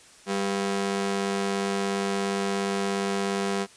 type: ring-modulated tone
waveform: sawtooth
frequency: 296.7 Hz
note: D4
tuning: 18 cents sharp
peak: -18 dBFS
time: 0.26-3.67 s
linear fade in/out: 50 ms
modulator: 99.8 Hz
effects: white hiss -52 dBFS RMS until 3.76 s + resampled to 22050 Hz